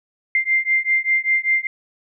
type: beating tone pair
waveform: sine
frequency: 2093 / 2098.1 Hz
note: C7 / C7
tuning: 0 / +4 cents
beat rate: 5.1 Hz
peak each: -19 / -19 dBFS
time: 0.35-1.67 s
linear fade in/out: 2 ms
effects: none